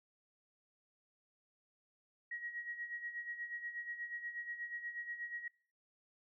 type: tone with tremolo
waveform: sine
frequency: 1900 Hz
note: A#6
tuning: 33 cents sharp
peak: -39 dBFS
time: 2.31-5.48 s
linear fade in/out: 5 ms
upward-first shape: sine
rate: 8.3 Hz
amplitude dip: 70%
effects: noise-tail reverb RT60 0.5 s tail -23 dB re dry